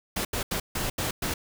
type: noise bursts at uneven times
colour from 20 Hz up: pink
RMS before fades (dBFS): -29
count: 6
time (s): 0.16-0.25 / 0.33-0.43 / 0.51-0.6 / 0.75-0.9 / 0.98-1.11 / 1.22-1.34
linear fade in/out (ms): 5
effects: none